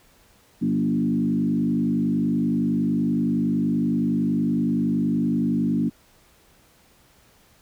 sine tone with frequency modulation, 233.1 Hz, A#3, in tune, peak -19 dBFS, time 0.61-5.9 s, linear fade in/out 20 ms, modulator 50.7 Hz, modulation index 1.3, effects pink hiss -57 dBFS RMS until 7.61 s

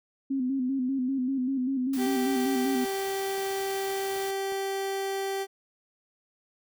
sine tone with vibrato, 261.6 Hz, C4, in tune, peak -25 dBFS, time 0.3-2.85 s, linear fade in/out 10 ms, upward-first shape square, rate 5.1 Hz, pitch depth 61 cents each way
white noise, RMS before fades -42 dBFS, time 1.93-4.31 s, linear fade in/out 5 ms
30% pulse tone, 389.9 Hz, G4, 9 cents flat, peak -26 dBFS, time 1.97-5.47 s, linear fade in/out 50 ms
clicks, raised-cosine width 1 ms, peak -33 dBFS, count 4, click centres 2.856 / 3.379 / 4.162 / 4.522 s
effects none

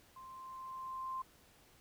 sine tone with level ramp, 1046.5 Hz, C6, in tune, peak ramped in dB -50 to -37 dBFS, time 0.16-1.22 s, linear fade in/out 5 ms, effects pink hiss -65 dBFS RMS until 1.8 s

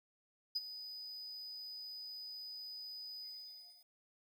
triangle tone with ADSR envelope, 4978 Hz, D#8, in tune, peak -30 dBFS, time 0.55-3.88 s, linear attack 12 ms, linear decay 31 ms, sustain -14 dB, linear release 660 ms, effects tanh soft clip ceiling -27 dBFS + 11-bit

